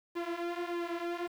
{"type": "tone with flanger", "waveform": "sawtooth", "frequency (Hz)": 344.9, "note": "F4", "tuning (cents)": -22, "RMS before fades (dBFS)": -36, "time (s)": [0.15, 1.28], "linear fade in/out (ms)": 20, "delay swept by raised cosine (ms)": [1.5, 6.9], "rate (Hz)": 1.6, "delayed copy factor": -0.75, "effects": ["low-pass 3000 Hz 12 dB/octave", "9-bit"]}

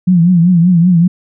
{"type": "tone with vibrato", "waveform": "sine", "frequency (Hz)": 174.61, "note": "F3", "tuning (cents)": 0, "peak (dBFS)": -5, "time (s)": [0.07, 1.08], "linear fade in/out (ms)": 10, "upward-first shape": "triangle", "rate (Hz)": 5.2, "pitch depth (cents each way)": 120, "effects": []}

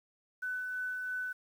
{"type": "tone with tremolo", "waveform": "sine", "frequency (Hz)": 1500, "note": "F#6", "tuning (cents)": 23, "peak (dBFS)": -33, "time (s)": [0.42, 1.33], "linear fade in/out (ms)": 10, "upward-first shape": "sine", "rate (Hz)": 3, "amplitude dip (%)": 25, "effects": ["10-bit"]}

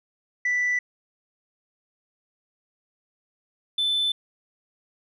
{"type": "tone pair in turn", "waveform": "sine", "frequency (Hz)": [1975.5, 3520], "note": ["B6", "A7"], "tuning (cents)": [0, 0], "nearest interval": "minor seventh", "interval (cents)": 1000, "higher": "second", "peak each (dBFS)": -19, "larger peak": "neither", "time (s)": [[0.45, 0.79], [3.78, 4.12]], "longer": "neither", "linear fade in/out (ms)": 5, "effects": ["tanh soft clip ceiling -19 dBFS"]}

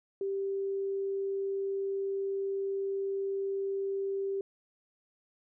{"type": "tone", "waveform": "sine", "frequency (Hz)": 392, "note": "G4", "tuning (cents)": 0, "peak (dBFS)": -30, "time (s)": [0.21, 4.41], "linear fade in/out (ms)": 2, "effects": []}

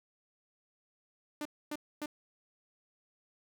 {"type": "tone bursts", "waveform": "sawtooth", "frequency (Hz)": 298.4, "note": "D4", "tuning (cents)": 28, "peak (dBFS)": -32, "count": 3, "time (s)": [1.41, 2.059], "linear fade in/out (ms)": 2, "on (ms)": 43, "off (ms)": 260, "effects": []}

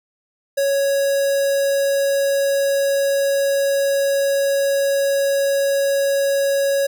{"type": "tone with notch filter", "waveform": "square", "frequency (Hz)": 554.4, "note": "C#5", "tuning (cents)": 0, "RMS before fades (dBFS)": -18, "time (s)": [0.57, 6.87], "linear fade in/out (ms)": 10, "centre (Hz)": 2400, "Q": 1.1, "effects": []}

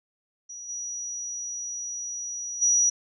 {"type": "tone with level steps", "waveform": "sine", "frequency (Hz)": 5820, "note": "F#8", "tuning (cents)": -29, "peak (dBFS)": [-37, -31, -18], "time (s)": [0.49, 2.9], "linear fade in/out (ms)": 10, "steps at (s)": [0.68, 2.61], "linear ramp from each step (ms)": 20, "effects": []}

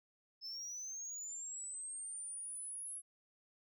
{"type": "linear sweep", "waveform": "sine", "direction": "up", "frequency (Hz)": [5190, 10890], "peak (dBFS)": -40, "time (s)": [0.41, 3.02], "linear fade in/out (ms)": 50, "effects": ["tanh soft clip ceiling -42 dBFS"]}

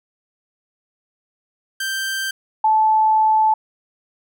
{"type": "tone pair in turn", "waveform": ["sawtooth", "sine"], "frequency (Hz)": [1568, 870.9], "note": ["G6", "A5"], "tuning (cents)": [0, -18], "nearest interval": "minor seventh", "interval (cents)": 1018, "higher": "first", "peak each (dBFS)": [-18, -12], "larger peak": "second", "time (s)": [[1.8, 2.31], [2.64, 3.54]], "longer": "second", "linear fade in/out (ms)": 5, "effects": []}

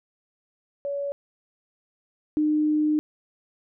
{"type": "tone pair in turn", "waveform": "sine", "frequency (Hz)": [565, 303.8], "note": ["C#5", "D#4"], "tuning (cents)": [33, -41], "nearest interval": "major seventh", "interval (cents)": 1074, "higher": "first", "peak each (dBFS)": [-26, -19], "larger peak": "second", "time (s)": [[0.85, 1.12], [2.37, 2.99]], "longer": "second", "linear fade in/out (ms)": 0, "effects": []}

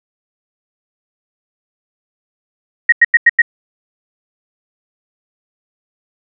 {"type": "tone bursts", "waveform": "sine", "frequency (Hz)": 1882, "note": "A#6", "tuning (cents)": 16, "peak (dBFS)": -3, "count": 5, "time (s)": [2.89, 3.419], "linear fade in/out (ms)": 5, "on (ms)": 33, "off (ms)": 91, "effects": []}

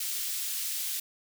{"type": "high-pass noise", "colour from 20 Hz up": "white", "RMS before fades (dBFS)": -33, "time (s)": [0, 1], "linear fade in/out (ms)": 5, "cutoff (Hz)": 2800, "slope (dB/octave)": 12, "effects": []}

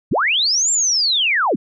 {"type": "linear two-way sweep", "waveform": "sine", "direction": "up then down", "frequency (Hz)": [55, 7459, 142.5], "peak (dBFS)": -14, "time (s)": [0.11, 1.56], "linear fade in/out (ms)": 10, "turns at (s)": 0.71, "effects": []}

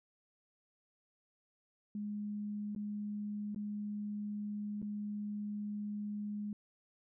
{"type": "tone with dropouts", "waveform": "sine", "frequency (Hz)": 207.7, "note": "G#3", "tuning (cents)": 0, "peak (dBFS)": -37, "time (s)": [1.95, 6.53], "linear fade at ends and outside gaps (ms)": 2, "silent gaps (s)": [[2.75, 2.761], [3.547, 3.56], [4.818, 4.826]], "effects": []}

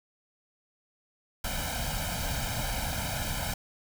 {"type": "noise with comb filter", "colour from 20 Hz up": "pink", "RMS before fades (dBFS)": -32, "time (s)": [1.44, 3.54], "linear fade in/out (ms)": 5, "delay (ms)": 1.3, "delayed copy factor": 0.95, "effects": []}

